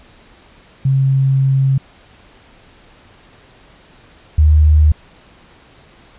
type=tone pair in turn; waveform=sine; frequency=134.7 / 76.3 Hz; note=C#3 / D#2; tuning=-49 / -33 cents; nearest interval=minor seventh; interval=984 cents; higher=first; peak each=-10 / -6 dBFS; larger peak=second; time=0.85-1.78 / 4.38-4.92 s; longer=first; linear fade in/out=5 ms; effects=pink hiss -46 dBFS RMS until 6.18 s + resampled to 8000 Hz